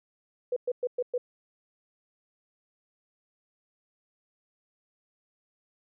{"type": "tone bursts", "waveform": "sine", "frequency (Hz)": 493.7, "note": "B4", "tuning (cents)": -1, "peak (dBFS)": -25, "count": 5, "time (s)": [0.52, 1.18], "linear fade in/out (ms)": 5, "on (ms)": 44, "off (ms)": 110, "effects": []}